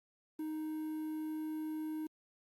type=tone with quantisation; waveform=triangle; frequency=311.1 Hz; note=D#4; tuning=in tune; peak=-35 dBFS; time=0.39-2.07 s; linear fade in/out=5 ms; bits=10; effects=Opus 48 kbps